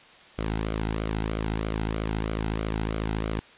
sawtooth tone with flanger, 54 Hz, A1, 32 cents flat, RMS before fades -29 dBFS, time 0.38-3.4 s, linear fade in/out 10 ms, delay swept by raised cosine 1.1 to 1.76 ms, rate 3.1 Hz, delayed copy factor -0.55, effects white hiss -51 dBFS RMS until 3.57 s + resampled to 8000 Hz

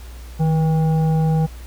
sine tone with frequency modulation, 157.4 Hz, D#3, 20 cents sharp, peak -14 dBFS, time 0.39-1.47 s, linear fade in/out 20 ms, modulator 642 Hz, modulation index 0.4, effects added 60 Hz sine -33 dBFS peak until 1.66 s + pink hiss -45 dBFS RMS until 1.66 s

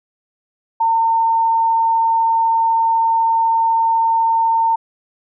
sine tone, 908 Hz, A#5, 46 cents flat, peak -12 dBFS, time 0.8-4.76 s, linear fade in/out 10 ms, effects none

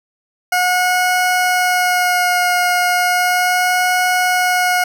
20% pulse tone with vibrato, 723 Hz, F#5, 40 cents flat, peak -8 dBFS, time 0.52-4.84 s, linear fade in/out 5 ms, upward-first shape sine, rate 0.35 Hz, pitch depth 15 cents each way, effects none

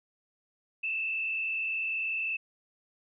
sine tone with frequency modulation, 2637 Hz, E7, in tune, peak -29 dBFS, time 0.83-2.37 s, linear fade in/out 10 ms, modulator 40.2 Hz, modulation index 1.7, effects none

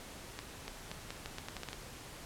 accelerating click train, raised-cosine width 0.2 ms, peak -23 dBFS, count 11, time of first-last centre 0.39-1.731 s, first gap 290 ms, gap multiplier 0.81, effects pink hiss -49 dBFS RMS until 2.25 s + low-pass 12000 Hz 12 dB/octave

